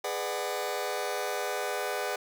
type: chord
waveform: sawtooth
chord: G# half-diminished seventh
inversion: none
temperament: just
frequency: 415.3 / 498.4 / 598 / 747.5 Hz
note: G#4 / B4 / D5 / F#5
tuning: 0 / +16 / +31 / +17 cents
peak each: -32 dBFS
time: 0.04-2.16 s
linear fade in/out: 5 ms
effects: none